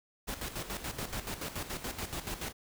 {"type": "noise with tremolo", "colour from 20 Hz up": "pink", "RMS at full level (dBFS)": -37, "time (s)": [0.27, 2.53], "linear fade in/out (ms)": 20, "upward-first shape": "square", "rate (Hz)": 7, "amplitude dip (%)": 65, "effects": []}